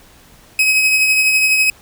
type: tone with tremolo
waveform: 40% pulse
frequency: 2543 Hz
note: D#7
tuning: 37 cents sharp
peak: -8 dBFS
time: 0.59-1.7 s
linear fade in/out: 2 ms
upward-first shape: triangle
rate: 12 Hz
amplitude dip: 40%
effects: pink hiss -46 dBFS RMS until 1.81 s